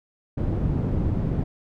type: low-pass noise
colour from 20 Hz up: white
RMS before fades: -24 dBFS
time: 0.37-1.44 s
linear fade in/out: 10 ms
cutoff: 180 Hz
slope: 12 dB/octave
effects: none